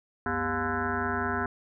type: tone with frequency modulation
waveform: sine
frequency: 865 Hz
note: A5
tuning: 30 cents flat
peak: -26 dBFS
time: 0.26-1.46 s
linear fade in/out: 2 ms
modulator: 155 Hz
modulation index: 5
effects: none

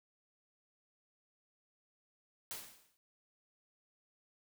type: noise with exponential decay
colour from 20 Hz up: white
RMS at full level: -41 dBFS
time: 2.51-2.97 s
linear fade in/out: 0 ms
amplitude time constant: 100 ms
effects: none

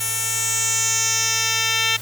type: tone with band-pass filter sweep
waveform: 10% pulse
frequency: 450 Hz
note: A4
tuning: 39 cents sharp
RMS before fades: -21 dBFS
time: 0-1.97 s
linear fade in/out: 10 ms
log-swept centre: 10000 to 3900 Hz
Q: 2.6
effects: added 112 Hz sine -36 dBFS peak until 2.01 s + white hiss -36 dBFS RMS until 2.01 s

